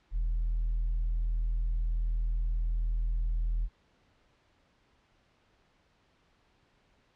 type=tone with tanh clipping; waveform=triangle; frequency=40.66 Hz; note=E1; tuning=23 cents flat; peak=-27 dBFS; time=0.11-3.69 s; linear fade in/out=50 ms; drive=6 dB; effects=pink hiss -68 dBFS RMS until 7.15 s + low-pass 4000 Hz 12 dB/octave